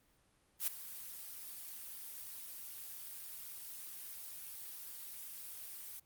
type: noise with ADSR envelope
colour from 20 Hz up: blue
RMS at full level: -33 dBFS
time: 0.59-6 s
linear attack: 86 ms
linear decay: 5 ms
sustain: -15 dB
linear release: 11 ms
effects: pink hiss -72 dBFS RMS until 6.05 s + Opus 32 kbps